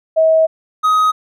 sine / triangle tone pair in turn, 641 / 1258.5 Hz, E5 / D#6, -49 / +19 cents, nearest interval octave, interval 1168 cents, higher second, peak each -8 dBFS, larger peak neither, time 0.16-0.47 / 0.83-1.12 s, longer first, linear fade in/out 20 ms, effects none

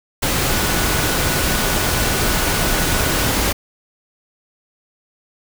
sine tone in noise, 1473 Hz, F#6, 8 cents flat, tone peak -29 dBFS, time 0.49-3.27 s, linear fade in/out 10 ms, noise pink, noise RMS -18 dBFS, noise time 0.22-3.53 s, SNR -14 dB, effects none

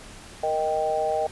sine chord, Eb major, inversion second, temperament equal, 466.2 / 622.3 / 784 Hz, Bb4 / Eb5 / G5, 0 / 0 / 0 cents, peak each -29 / -25 / -26 dBFS, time 0.43-1.27 s, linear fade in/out 5 ms, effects pink hiss -44 dBFS RMS until 1.31 s + resampled to 24000 Hz

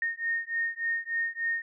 sine beating tone pair, 1841 / 1844.4 Hz, A#6 / A#6, -22 / -19 cents, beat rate 3.4 Hz, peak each -31 dBFS, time 0.02-1.62 s, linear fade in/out 2 ms, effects none

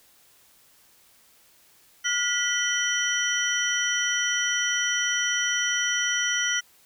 sine tone cluster, 1425 / 1961 / 3078 / 5850 Hz, F6 / B6 / G7 / F#8, +34 / -13 / -32 / -21 cents, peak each -28 dBFS, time 2.04-6.61 s, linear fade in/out 20 ms, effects white hiss -58 dBFS RMS until 6.85 s

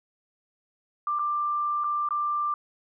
sine tone with dropouts, 1184 Hz, D6, 14 cents sharp, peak -24 dBFS, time 1.07-2.54 s, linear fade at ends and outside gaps 2 ms, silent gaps 1.188-1.193 / 1.838-1.842 / 2.088-2.107 s, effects none

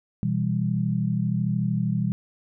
sine chord, E minor, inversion second, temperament just, 123.61 / 164.81 / 197.78 Hz, B2 / E3 / G3, +2 / 0 / +16 cents, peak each -26 dBFS, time 0.23-2.12 s, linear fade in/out 0 ms, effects none

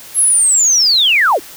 sine linear sweep, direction down, 11240 to 250.9 Hz, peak -8 dBFS, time 0.14-1.4 s, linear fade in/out 50 ms, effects white hiss -35 dBFS RMS until 1.56 s

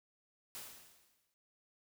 white noise with exponential decay, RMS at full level -45 dBFS, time 0.55-1.34 s, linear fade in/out 0 ms, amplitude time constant 170 ms, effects none

